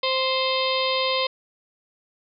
harmonic tone with a mistuned harmonic, 523.3 Hz, C5, in tune, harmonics 1 / 2 / 4 / 5 / 6 / 7 / 8 / 9, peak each -25 / -27 / -31 / -32 / -30 / -29 / -31 / -34 dBFS, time 0.03-1.27 s, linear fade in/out 5 ms, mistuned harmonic 9, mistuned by +58 cents, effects none

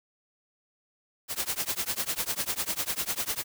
white noise with tremolo, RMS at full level -27 dBFS, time 1.28-3.44 s, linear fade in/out 50 ms, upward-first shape triangle, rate 10 Hz, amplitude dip 100%, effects none

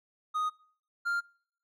triangle tone pair in turn, 1244.5 / 1396.9 Hz, D#6 / F6, 0 / 0 cents, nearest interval major second, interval 200 cents, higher second, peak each -26 dBFS, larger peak neither, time 0.34-0.5 / 1.05-1.21 s, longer neither, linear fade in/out 20 ms, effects noise-tail reverb RT60 0.6 s tail -25 dB re dry

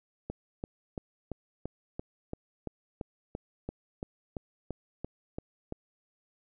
click train, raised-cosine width 2 ms, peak -22 dBFS, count 17, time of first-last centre 0.3-5.724 s, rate 2.95 Hz, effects none

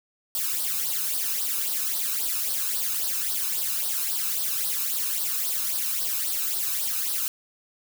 blue noise with flanger, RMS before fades -27 dBFS, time 0.35-7.28 s, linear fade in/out 0 ms, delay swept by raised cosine 0.21 to 0.79 ms, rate 3.7 Hz, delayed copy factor +0.7, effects none

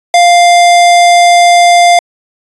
square tone, 698.5 Hz, F5, in tune, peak -3 dBFS, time 0.14-1.99 s, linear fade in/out 2 ms, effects resampled to 22050 Hz

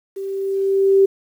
sine tone with level ramp, 390 Hz, G4, 9 cents flat, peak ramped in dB -25 to -8 dBFS, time 0.16-1.06 s, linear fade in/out 10 ms, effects 8-bit

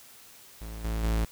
45% pulse tone with level steps, 55 Hz, A1, in tune, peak -37 / -28 / -24 dBFS, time 0.61-1.25 s, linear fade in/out 5 ms, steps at 0.84 / 1.03 s, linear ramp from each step 10 ms, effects white hiss -52 dBFS RMS until 1.31 s

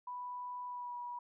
sine tone with pitch glide, 987.8 to 970.8 Hz, B5 to B5, 0 to -30 cents, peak -40 dBFS, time 0.07-1.19 s, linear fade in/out 5 ms, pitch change -30 cents, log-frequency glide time 0.66-0.96 s, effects none

